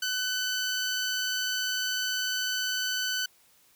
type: tone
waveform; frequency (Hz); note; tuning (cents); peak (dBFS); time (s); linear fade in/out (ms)
15% pulse; 1506; F#6; +30; -21; 0.02-3.26; 5
effects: white hiss -62 dBFS RMS until 3.75 s